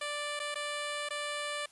10% pulse tone with dropouts, 587.3 Hz, D5, in tune, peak -26 dBFS, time 0.01-1.66 s, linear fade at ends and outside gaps 5 ms, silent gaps 0.394-0.399 / 0.545-0.555 / 1.089-1.105 s, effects white hiss -61 dBFS RMS until 1.71 s + resampled to 24000 Hz

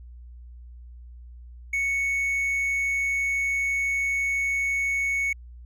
triangle tone, 2217 Hz, C#7, in tune, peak -21 dBFS, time 1.73-5.33 s, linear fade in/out 5 ms, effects added 60 Hz sine -41 dBFS peak until 5.65 s

